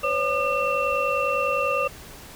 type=tone cluster; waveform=sine; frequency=510 / 560 / 1207 / 2708 Hz; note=C5 / C#5 / D6 / E7; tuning=-44 / +18 / +47 / +46 cents; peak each=-28 / -26 / -25 / -27 dBFS; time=0.03-1.88 s; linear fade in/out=10 ms; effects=pink hiss -43 dBFS RMS until 2.35 s